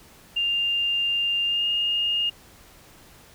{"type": "tone with pitch glide", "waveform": "sine", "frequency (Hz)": [2799, 2836], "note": ["F7", "F7"], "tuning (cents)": [3, 26], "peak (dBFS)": -21, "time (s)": [0.36, 2.3], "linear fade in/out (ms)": 10, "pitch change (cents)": 23, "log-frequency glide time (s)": [1.45, 1.66], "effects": ["pink hiss -51 dBFS RMS until 3.34 s"]}